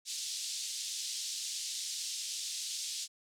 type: band-pass noise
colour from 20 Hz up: pink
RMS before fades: -39 dBFS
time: 0.05-3.08 s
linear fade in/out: 50 ms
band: 3700 to 8500 Hz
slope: 24 dB/octave
effects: none